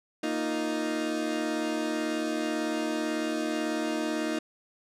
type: chord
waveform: 30% pulse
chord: Bb suspended fourth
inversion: none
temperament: equal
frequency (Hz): 233.1 / 311.1 / 349.2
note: Bb3 / Eb4 / F4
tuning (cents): 0 / 0 / 0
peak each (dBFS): -32 / -27 / -33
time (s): 0.23-4.39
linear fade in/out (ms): 5
effects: low-pass 9000 Hz 12 dB/octave